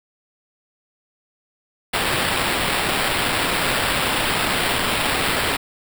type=noise with sample-and-hold; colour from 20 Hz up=violet; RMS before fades=-21 dBFS; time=1.93-5.57 s; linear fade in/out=10 ms; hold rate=6300 Hz; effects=none